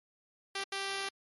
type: tone bursts at uneven times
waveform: 5% pulse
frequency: 392 Hz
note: G4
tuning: in tune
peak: -23 dBFS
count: 2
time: 0.55-0.64 / 0.72-1.09 s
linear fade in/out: 5 ms
effects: MP3 48 kbps